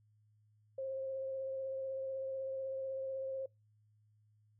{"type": "tone with vibrato", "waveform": "sine", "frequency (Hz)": 533, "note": "C5", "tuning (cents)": 32, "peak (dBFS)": -37, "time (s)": [0.78, 3.46], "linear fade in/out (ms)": 5, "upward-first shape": "triangle", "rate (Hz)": 16, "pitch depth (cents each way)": 18, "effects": ["noise-tail reverb RT60 0.2 s tail -25 dB re dry", "added 106 Hz sine -67 dBFS peak until 4.59 s"]}